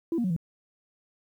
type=tone with pitch steps; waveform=sine; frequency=333.1 / 236.9 / 184 / 165.7 Hz; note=E4 / A#3 / F#3 / E3; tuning=+18 / +28 / -9 / +9 cents; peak=-23 dBFS; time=0.12-0.364 s; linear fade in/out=2 ms; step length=61 ms; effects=tanh soft clip ceiling -20 dBFS + 10-bit